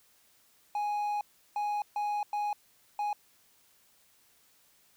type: tone bursts at uneven times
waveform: triangle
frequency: 830 Hz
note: G#5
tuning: 1 cent flat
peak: -27 dBFS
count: 5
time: 0.75-1.21 / 1.56-1.82 / 1.96-2.23 / 2.33-2.53 / 2.99-3.13 s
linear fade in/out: 2 ms
effects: white hiss -65 dBFS RMS until 4.96 s